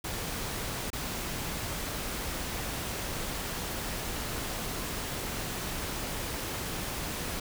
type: noise with dropouts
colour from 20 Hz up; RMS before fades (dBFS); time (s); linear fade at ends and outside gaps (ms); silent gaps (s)
pink; -35; 0.04-7.4; 5; 0.903-0.93
effects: none